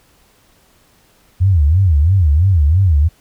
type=tone with vibrato; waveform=sine; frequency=83.9 Hz; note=E2; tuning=31 cents sharp; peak=-8 dBFS; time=1.4-3.09 s; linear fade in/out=20 ms; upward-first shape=sine; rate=3 Hz; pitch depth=280 cents each way; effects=pink hiss -53 dBFS RMS until 3.2 s